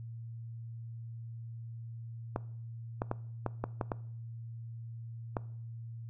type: clicks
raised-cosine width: 1 ms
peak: -18 dBFS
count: 8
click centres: 2.361 / 3.019 / 3.114 / 3.463 / 3.64 / 3.812 / 3.918 / 5.368 s
effects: noise-tail reverb RT60 0.6 s tail -20 dB re dry + added 115 Hz sine -41 dBFS peak until 6.09 s